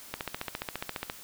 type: click train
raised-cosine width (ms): 0.3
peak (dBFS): -16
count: 15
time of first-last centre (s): 0.14-1.099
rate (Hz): 14.6
effects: white hiss -48 dBFS RMS until 1.23 s